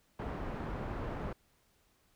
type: low-pass noise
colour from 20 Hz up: pink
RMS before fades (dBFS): -39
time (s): 0.19-1.33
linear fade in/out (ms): 5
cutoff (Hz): 1200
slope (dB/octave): 12
effects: pink hiss -71 dBFS RMS until 2.15 s